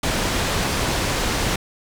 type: low-pass noise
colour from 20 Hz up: pink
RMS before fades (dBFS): -22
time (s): 0.03-1.56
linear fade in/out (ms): 5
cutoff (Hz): 8000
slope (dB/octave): 12
effects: none